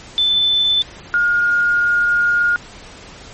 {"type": "tone pair in turn", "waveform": "sine", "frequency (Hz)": [3520, 1424.6], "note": ["A7", "F6"], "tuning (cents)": [0, 34], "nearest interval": "octave + major third", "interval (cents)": 1566, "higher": "first", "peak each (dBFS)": -12, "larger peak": "neither", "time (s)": [[0.18, 0.82], [1.14, 2.56]], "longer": "second", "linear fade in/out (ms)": 0, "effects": ["pink hiss -38 dBFS RMS until 3.33 s", "MP3 32 kbps"]}